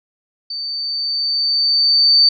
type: tone with level ramp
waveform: sine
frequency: 4573 Hz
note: D8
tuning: 47 cents flat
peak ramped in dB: -23 to -7 dBFS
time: 0.5-2.29 s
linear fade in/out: 5 ms
effects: none